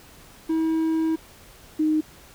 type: tone pair in turn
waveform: triangle / sine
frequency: 321.5 / 309.6 Hz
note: E4 / D#4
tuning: -43 / -9 cents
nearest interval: minor second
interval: 66 cents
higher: first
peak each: -18 dBFS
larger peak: neither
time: 0.49-1.16 / 1.79-2.01 s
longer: first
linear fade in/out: 10 ms
effects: pink hiss -49 dBFS RMS until 2.34 s